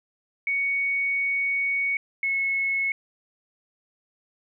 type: tone pair in turn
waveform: sine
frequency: 2230 / 2190 Hz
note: C#7 / C#7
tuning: +10 / -22 cents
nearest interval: unison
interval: 32 cents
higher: first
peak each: -22 dBFS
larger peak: neither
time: 0.47-1.97 / 2.23-2.92 s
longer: first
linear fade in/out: 2 ms
effects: none